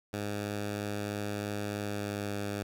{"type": "tone with pitch glide", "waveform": "10% pulse", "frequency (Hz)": [103.1, 101.92], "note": ["G#2", "G#2"], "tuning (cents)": [-12, -32], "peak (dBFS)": -25, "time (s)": [0.13, 2.63], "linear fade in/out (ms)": 5, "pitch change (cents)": -20, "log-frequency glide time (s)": [1.78, 2.24], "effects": []}